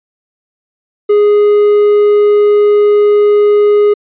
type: tone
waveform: triangle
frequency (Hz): 414.6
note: G#4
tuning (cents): -3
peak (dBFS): -3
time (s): 1.09-3.94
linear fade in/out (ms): 10
effects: resampled to 8000 Hz